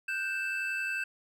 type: tone cluster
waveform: triangle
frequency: 1473 / 1564 / 2641 Hz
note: F#6 / G6 / E7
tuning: -8 / -4 / +3 cents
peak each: -40 / -32 / -32 dBFS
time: 0.08-1.04 s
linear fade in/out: 5 ms
effects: none

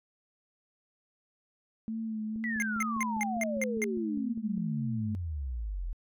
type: tone with vibrato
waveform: sine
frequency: 220 Hz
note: A3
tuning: in tune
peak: -32 dBFS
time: 1.88-5.15 s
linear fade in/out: 0 ms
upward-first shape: sine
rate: 2.1 Hz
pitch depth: 36 cents each way
type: click train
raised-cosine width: 3 ms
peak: -36 dBFS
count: 12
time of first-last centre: 2.36-4.578 s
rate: 4.96 Hz
type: exponential sweep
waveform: sine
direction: down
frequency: 2000 to 39.27 Hz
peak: -32 dBFS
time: 2.44-5.93 s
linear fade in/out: 0 ms
type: tone bursts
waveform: square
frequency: 2108 Hz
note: C7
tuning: 12 cents sharp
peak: -29 dBFS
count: 7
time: 2.6-3.841 s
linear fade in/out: 0 ms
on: 23 ms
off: 180 ms
effects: resampled to 32000 Hz

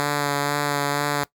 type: tone with vibrato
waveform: 5% pulse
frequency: 144.2 Hz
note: D3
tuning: 31 cents flat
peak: -10 dBFS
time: 0-1.24 s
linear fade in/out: 0 ms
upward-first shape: sine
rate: 2.1 Hz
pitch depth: 17 cents each way
effects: noise-tail reverb RT60 0.1 s tail -19 dB re dry

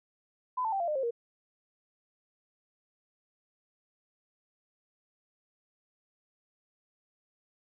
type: tone with pitch steps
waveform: sine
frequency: 1007 / 886.8 / 781 / 687.8 / 605.7 / 533.4 / 469.8 Hz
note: B5 / A5 / G5 / F5 / D#5 / C5 / A#4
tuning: +33 / +13 / -7 / -27 / -47 / +33 / +13 cents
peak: -28 dBFS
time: 0.57-1.109 s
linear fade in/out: 10 ms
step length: 77 ms
effects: none

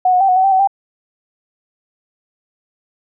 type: tone with pitch steps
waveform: sine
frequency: 737 / 728 / 778 / 734 / 755 / 781 / 756 / 789 Hz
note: F#5 / F#5 / G5 / F#5 / F#5 / G5 / F#5 / G5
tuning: -7 / -28 / -13 / -14 / +35 / -7 / +37 / +11 cents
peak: -9 dBFS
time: 0.05-0.674 s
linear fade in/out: 5 ms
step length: 78 ms
effects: none

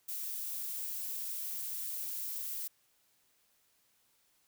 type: noise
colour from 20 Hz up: violet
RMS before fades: -39 dBFS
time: 0.08-2.68 s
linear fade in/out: 10 ms
effects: white hiss -72 dBFS RMS until 4.47 s

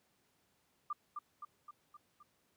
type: tone with echo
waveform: sine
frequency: 1194 Hz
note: D6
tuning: 28 cents sharp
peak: -35 dBFS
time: 0.9-0.93 s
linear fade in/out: 5 ms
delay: 260 ms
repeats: 5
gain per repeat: -4 dB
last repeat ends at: 2.23 s
effects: pink hiss -75 dBFS RMS until 2.56 s + high-pass 100 Hz 12 dB/octave

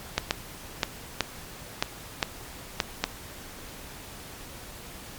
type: clicks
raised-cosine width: 0.2 ms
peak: -5 dBFS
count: 8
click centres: 0.18 / 0.309 / 0.832 / 1.207 / 1.825 / 2.228 / 2.802 / 3.04 s
effects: pink hiss -43 dBFS RMS until 5.18 s + MP3 96 kbps

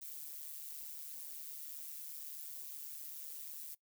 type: noise with amplitude modulation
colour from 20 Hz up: violet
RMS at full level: -44 dBFS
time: 0.01-3.75 s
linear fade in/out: 10 ms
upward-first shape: sine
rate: 148 Hz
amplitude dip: 75%
effects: noise-tail reverb RT60 0.1 s tail -19 dB re dry

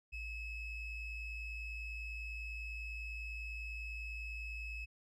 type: ring-modulated tone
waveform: triangle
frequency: 1265 Hz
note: D#6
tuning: 28 cents sharp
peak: -36 dBFS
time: 0.12-4.86 s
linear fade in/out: 20 ms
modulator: 1320 Hz
effects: none

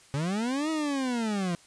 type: linear two-way sweep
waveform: 40% pulse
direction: up then down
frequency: 134.3 to 321.4 to 168 Hz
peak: -26 dBFS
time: 0.14-1.55 s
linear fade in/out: 0 ms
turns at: 0.7 s
effects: white hiss -56 dBFS RMS until 1.66 s + resampled to 22050 Hz

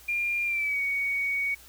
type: tone with pitch glide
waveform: sine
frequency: 2400 to 2239 Hz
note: D7 to C#7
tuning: +37 to +17 cents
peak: -25 dBFS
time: 0.08-1.55 s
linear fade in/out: 10 ms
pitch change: -120 cents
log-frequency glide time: 0.45-0.8 s
effects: added 60 Hz sine -56 dBFS peak until 1.68 s + white hiss -52 dBFS RMS until 1.68 s

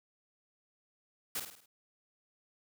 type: noise with echo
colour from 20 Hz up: white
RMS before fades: -36 dBFS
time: 1.35-1.4 s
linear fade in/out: 5 ms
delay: 52 ms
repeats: 5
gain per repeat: -6 dB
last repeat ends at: 1.66 s
effects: none

